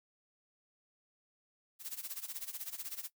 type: noise with tremolo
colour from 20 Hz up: blue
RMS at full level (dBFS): -40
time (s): 1.79-3.1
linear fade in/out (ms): 50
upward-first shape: sine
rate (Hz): 16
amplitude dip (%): 85
effects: noise-tail reverb RT60 0.1 s tail -20 dB re dry